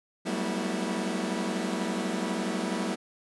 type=tone cluster; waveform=sawtooth; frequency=185.7 / 197.8 / 222.1 / 244.3 / 325 Hz; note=F#3 / G3 / A3 / B3 / E4; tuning=+7 / +16 / +16 / -19 / -24 cents; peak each=-31 dBFS; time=0.25-2.96 s; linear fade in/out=20 ms; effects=resampled to 24000 Hz